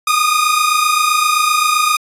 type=tone pair together; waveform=sawtooth; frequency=1216.8 / 1244.5 Hz; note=D#6 / D#6; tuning=-39 / 0 cents; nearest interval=unison; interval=39 cents; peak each=-11 dBFS; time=0.07-1.97 s; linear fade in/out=5 ms; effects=resampled to 32000 Hz